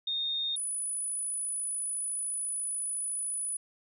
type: tone pair in turn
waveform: sine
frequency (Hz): 3678 / 9927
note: A#7 / D#9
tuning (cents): -24 / -5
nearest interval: octave + perfect fourth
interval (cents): 1719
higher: second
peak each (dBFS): -29 / -31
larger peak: first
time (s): 0.07-0.56 / 0.56-3.57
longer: second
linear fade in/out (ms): 5
effects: none